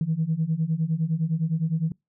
sine beating tone pair, 155.56 / 165.36 Hz, D#3 / E3, 0 / +6 cents, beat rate 9.8 Hz, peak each -25 / -24 dBFS, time 0.01-1.92 s, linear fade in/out 2 ms, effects noise-tail reverb RT60 0.2 s tail -26 dB re dry + tanh soft clip ceiling -15 dBFS

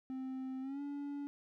triangle tone with pitch glide, 261.6 to 285.3 Hz, C4 to C#4, 0 to +50 cents, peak -37 dBFS, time 0.1-1.27 s, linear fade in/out 0 ms, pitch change +150 cents, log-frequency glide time 0.61-0.81 s, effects none

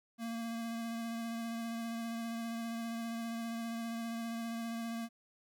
square tone with vibrato, 230 Hz, A#3, 23 cents flat, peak -38 dBFS, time 0.18-5.09 s, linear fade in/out 50 ms, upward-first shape sine, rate 15 Hz, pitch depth 16 cents each way, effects 13-bit

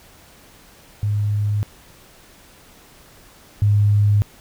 sine tone pair in turn, 103.83 / 103.17 Hz, G#2 / G#2, 0 / -11 cents, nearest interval unison, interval 11 cents, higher first, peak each -17 / -12 dBFS, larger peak second, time 1.03-1.63 / 3.62-4.22 s, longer neither, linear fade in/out 0 ms, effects pink hiss -48 dBFS RMS until 4.4 s

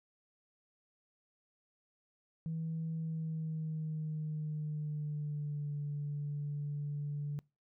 sine tone with pitch glide, 161.7 to 145.73 Hz, E3 to D3, -33 to -13 cents, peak -34 dBFS, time 2.46-7.39 s, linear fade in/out 0 ms, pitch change -180 cents, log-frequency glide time 2.94-5.75 s, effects noise-tail reverb RT60 0.3 s tail -26 dB re dry + tanh soft clip ceiling -31 dBFS

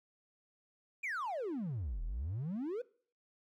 triangle exponential two-way sweep, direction down then up, 2489 to 37.39 to 518 Hz, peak -33 dBFS, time 1.03-2.82 s, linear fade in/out 10 ms, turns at 2.03 s, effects noise-tail reverb RT60 0.5 s tail -24 dB re dry + tanh soft clip ceiling -30 dBFS

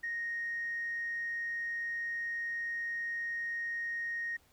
sine tone, 1864.7 Hz, A#6, in tune, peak -33 dBFS, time 0.03-4.37 s, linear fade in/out 10 ms, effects tanh soft clip ceiling -29 dBFS + pink hiss -67 dBFS RMS until 4.52 s

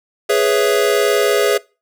square chord, C# minor seventh, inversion second, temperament equal, 415.3 / 493.9 / 554.4 / 659.3 Hz, G#4 / B4 / C#5 / E5, 0 / 0 / 0 / 0 cents, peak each -16 / -20 / -20 / -21 dBFS, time 0.29-1.58 s, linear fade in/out 10 ms, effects noise-tail reverb RT60 0.3 s tail -23 dB re dry

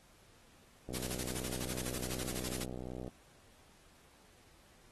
click train, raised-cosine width 2 ms, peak -30 dBFS, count 138, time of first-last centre 0.89-3.078 s, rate 62.6 Hz
white noise with tremolo, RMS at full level -40 dBFS, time 0.94-2.64 s, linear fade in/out 5 ms, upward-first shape square, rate 12 Hz, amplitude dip 65%
effects pink hiss -64 dBFS RMS until 4.91 s + AAC 32 kbps

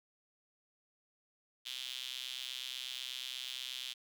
sawtooth tone with high-pass filter, 128.3 Hz, C3, 34 cents flat, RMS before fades -43 dBFS, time 1.65-3.94 s, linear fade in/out 20 ms, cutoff 3300 Hz, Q 4.7, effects none

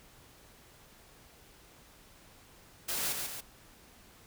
white noise with echo, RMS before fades -34 dBFS, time 2.88-3.13 s, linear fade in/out 10 ms, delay 140 ms, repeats 2, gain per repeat -4 dB, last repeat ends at 3.41 s, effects pink hiss -58 dBFS RMS until 4.26 s

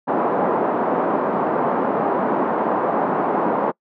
white band-pass noise, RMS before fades -20 dBFS, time 0.07-3.72 s, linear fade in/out 20 ms, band 190 to 1000 Hz, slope 24 dB/octave, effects noise-tail reverb RT60 0.1 s tail -25 dB re dry

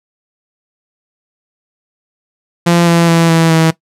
sawtooth tone with pitch steps, 171.5 / 169.04 / 166.62 / 164.23 / 161.87 Hz, F3 / E3 / E3 / E3 / E3, -31 / +44 / +19 / -6 / -31 cents, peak -3 dBFS, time 2.66-3.71 s, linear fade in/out 10 ms, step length 210 ms, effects noise-tail reverb RT60 0.1 s tail -18 dB re dry + low-pass 11000 Hz 12 dB/octave

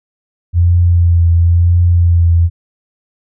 sine tone with vibrato, 86 Hz, F2, 26 cents flat, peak -6 dBFS, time 0.53-2.5 s, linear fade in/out 50 ms, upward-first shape triangle, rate 0.97 Hz, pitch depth 32 cents each way, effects none

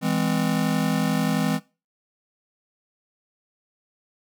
square chord, E augmented, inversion none, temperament just, 164.81 / 206 / 257.5 Hz, E3 / G#3 / B#3, 0 / -14 / -28 cents, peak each -26 dBFS, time 0.01-1.6 s, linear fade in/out 50 ms, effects noise-tail reverb RT60 0.3 s tail -20 dB re dry

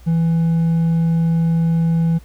triangle tone with hard clipping, 165.5 Hz, E3, 7 cents sharp, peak -14 dBFS, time 0.06-2.19 s, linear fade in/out 20 ms, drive 5 dB, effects added 60 Hz sine -39 dBFS peak until 2.24 s + pink hiss -52 dBFS RMS until 2.24 s

